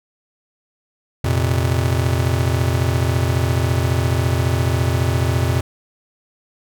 square chord, F suspended fourth, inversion none, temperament just, 87.31 / 116.41 / 130.96 Hz, F2 / Bb2 / C3, 0 / -2 / +2 cents, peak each -20 / -21 / -22 dBFS, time 1.24-5.61 s, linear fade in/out 5 ms, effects none

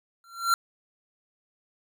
square tone with exponential growth, 1368 Hz, F6, 36 cents flat, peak -17 dBFS, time 0.24-0.54 s, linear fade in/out 1 ms, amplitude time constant 65 ms, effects none

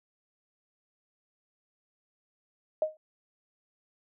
sine tone with exponential decay, 622.3 Hz, D#5, in tune, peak -20 dBFS, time 2.82-2.97 s, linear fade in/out 2 ms, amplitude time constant 31 ms, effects none

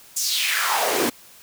pink noise with high-pass filter sweep, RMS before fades -22 dBFS, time 0.16-1.1 s, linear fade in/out 10 ms, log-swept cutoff 7200 to 250 Hz, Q 3.1, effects white hiss -48 dBFS RMS until 1.42 s

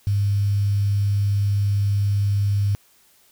sine tone with quantisation, 101 Hz, G#2, 48 cents flat, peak -17 dBFS, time 0.07-2.75 s, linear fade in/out 0 ms, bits 7, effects white hiss -57 dBFS RMS until 3.31 s

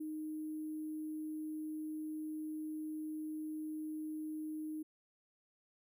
sine tone with sample-and-hold, 309.3 Hz, D#4, 10 cents flat, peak -39 dBFS, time 0-4.83 s, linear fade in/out 10 ms, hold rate 11025 Hz, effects none

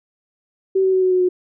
sine tone with pitch steps, 382.5 / 378.5 / 374.6 / 370.8 / 366.9 / 363.1 Hz, G4 / F#4 / F#4 / F#4 / F#4 / F#4, -42 / +39 / +21 / +4 / -15 / -33 cents, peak -13 dBFS, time 0.75-1.29 s, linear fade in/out 10 ms, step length 90 ms, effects none

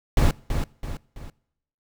brown noise with echo, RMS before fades -17 dBFS, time 0.17-0.31 s, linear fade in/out 2 ms, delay 330 ms, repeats 3, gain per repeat -7 dB, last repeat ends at 1.3 s, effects noise-tail reverb RT60 0.8 s tail -24 dB re dry

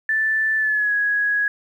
sine tone with pitch glide, 1760 to 1666 Hz, A6 to G#6, 0 to +5 cents, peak -17 dBFS, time 0.09-1.48 s, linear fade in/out 2 ms, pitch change -95 cents, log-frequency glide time 0.57-0.93 s, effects 9-bit

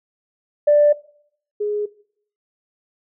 sine tone pair in turn, 589 / 416.5 Hz, D5 / G#4, +5 / +5 cents, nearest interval tritone, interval 600 cents, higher first, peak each -9 / -19 dBFS, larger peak first, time 0.67-0.93 / 1.6-1.86 s, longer neither, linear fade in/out 10 ms, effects noise-tail reverb RT60 0.6 s tail -19 dB re dry + tanh soft clip ceiling -5 dBFS

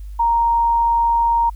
sine tone, 932.3 Hz, A#5, in tune, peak -13 dBFS, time 0.19-1.5 s, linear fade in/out 10 ms, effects added 50 Hz sine -29 dBFS peak until 1.55 s + white hiss -58 dBFS RMS until 1.55 s

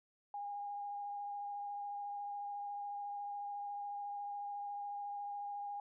sine tone with vibrato, 814 Hz, G#5, 35 cents flat, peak -40 dBFS, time 0.34-5.8 s, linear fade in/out 2 ms, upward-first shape triangle, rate 14 Hz, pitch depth 15 cents each way, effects none

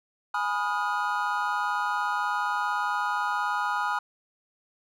triangle chord, F half-diminished seventh, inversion first, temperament equal with one note detuned, 830.6 / 987.8 / 1244.5 / 1428.7 Hz, Ab5 / Cb6 / Eb6 / F6, 0 / 0 / 0 / +39 cents, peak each -29 dBFS, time 0.34-3.99 s, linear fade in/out 5 ms, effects none

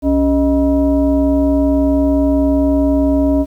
sine tone with frequency modulation, 279.8 Hz, C#4, 16 cents sharp, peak -10 dBFS, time 0.02-3.46 s, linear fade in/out 50 ms, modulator 342 Hz, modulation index 0.88, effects 8-bit

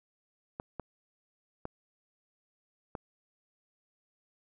clicks, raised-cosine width 1 ms, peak -23 dBFS, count 4, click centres 0.599 / 0.797 / 1.654 / 2.952 s, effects none

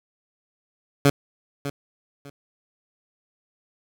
15% pulse tone with echo, 141.1 Hz, C#3, 31 cents sharp, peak -7 dBFS, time 1.05-1.1 s, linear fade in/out 2 ms, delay 600 ms, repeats 2, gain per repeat -13 dB, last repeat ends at 2.3 s, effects none

